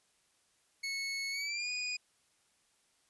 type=tone with pitch glide; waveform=25% pulse; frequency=2199 to 2468 Hz; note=C#7 to D#7; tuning=-14 to -15 cents; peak=-31 dBFS; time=0.83-1.97 s; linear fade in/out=10 ms; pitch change=+199 cents; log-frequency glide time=1.31-1.7 s; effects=white hiss -72 dBFS RMS until 3.09 s + resampled to 24000 Hz